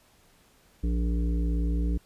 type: harmonic tone with a mistuned harmonic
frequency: 58.27 Hz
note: A#1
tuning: in tune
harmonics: 1 / 3 / 5 / 7 / 8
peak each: -24 / -33 / -35 / -45 / -46 dBFS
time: 0.83-1.98 s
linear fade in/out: 10 ms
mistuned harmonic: 1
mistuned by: -21 cents
effects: pink hiss -61 dBFS RMS until 2.05 s + resampled to 32000 Hz